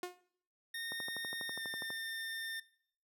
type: tone with exponential decay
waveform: sawtooth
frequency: 358.8 Hz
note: F4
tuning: 47 cents sharp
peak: -32 dBFS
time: 0.03-0.21 s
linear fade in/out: 2 ms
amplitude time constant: 38 ms
type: tone with pitch glide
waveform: 25% pulse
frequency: 1840 to 1808.4 Hz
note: A#6 to A6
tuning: -23 to +47 cents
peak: -36 dBFS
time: 0.74-2.6 s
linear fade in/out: 5 ms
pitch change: -30 cents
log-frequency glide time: 1.46-1.63 s
type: click train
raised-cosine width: 1 ms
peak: -31 dBFS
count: 13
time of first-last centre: 0.92-1.904 s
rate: 12.2 Hz
effects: noise-tail reverb RT60 0.6 s tail -19 dB re dry + high-pass 150 Hz 12 dB/octave